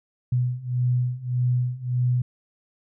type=beating tone pair; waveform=sine; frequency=123.3 / 125 Hz; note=B2 / B2; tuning=-2 / +21 cents; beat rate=1.7 Hz; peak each=-25 / -23 dBFS; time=0.32-2.22 s; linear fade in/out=5 ms; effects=none